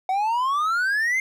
triangle exponential sweep, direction up, 740 to 2128 Hz, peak -18 dBFS, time 0.09-1.2 s, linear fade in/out 2 ms, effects none

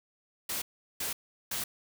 white noise bursts, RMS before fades -34 dBFS, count 3, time 0.49-1.64 s, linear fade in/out 5 ms, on 130 ms, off 380 ms, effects none

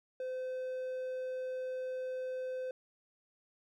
triangle tone, 513 Hz, C5, 34 cents flat, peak -34 dBFS, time 0.2-2.71 s, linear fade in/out 2 ms, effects none

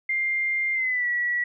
sine tone with pitch glide, 2100 to 1936.9 Hz, C7 to B6, +6 to -34 cents, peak -22 dBFS, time 0.09-1.44 s, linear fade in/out 5 ms, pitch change -140 cents, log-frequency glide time 0.74-1.08 s, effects none

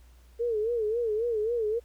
sine tone with vibrato, 450.2 Hz, A4, 40 cents sharp, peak -25 dBFS, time 0.39-1.8 s, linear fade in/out 20 ms, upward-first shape sine, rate 3.7 Hz, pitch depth 120 cents each way, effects added 60 Hz sine -52 dBFS peak until 1.84 s + pink hiss -64 dBFS RMS until 1.84 s

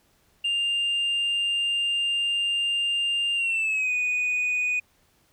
sine tone with pitch glide, 2799 to 2479 Hz, F7 to D#7, +3 to -7 cents, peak -20 dBFS, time 0.44-4.8 s, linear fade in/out 10 ms, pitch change -210 cents, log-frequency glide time 3.35-3.93 s, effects tanh soft clip ceiling -21 dBFS + pink hiss -64 dBFS RMS until 5.32 s

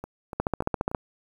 two click trains, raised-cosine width 1 ms, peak -10 / -21 dBFS, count 9 / 4, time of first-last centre 0.4-0.948 / 0.04-0.915 s, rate 14.6 / 3.43 Hz, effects 8-bit

